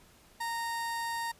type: tone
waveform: 30% pulse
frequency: 927 Hz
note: A#5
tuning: 10 cents flat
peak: -30 dBFS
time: 0.4-1.32 s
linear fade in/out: 10 ms
effects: pink hiss -60 dBFS RMS until 1.39 s + resampled to 32000 Hz